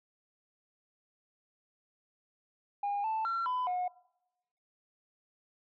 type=tone with pitch steps; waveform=sine; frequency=811 / 881 / 1361 / 1003 / 725 Hz; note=G#5 / A5 / F6 / B5 / F#5; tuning=-41 / +2 / -45 / +26 / -35 cents; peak=-28 dBFS; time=2.83-3.88 s; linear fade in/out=5 ms; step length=210 ms; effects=noise-tail reverb RT60 0.9 s tail -22 dB re dry + tanh soft clip ceiling -28 dBFS